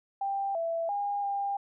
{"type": "tone with pitch steps", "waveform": "sine", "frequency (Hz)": [790, 665, 811, 800], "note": ["G5", "E5", "G#5", "G5"], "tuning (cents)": [13, 15, -41, 35], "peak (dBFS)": -28, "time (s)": [0.21, 1.57], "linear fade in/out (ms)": 5, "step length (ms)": 340, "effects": []}